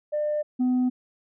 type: tone pair in turn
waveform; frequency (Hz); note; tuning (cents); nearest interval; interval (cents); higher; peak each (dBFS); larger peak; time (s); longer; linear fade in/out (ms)
sine; 599 / 251.8; D5 / B3; +34 / +34; octave + minor third; 1500; first; -22 / -17; second; 0.12-0.43 / 0.59-0.9; neither; 20
effects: tanh soft clip ceiling -19 dBFS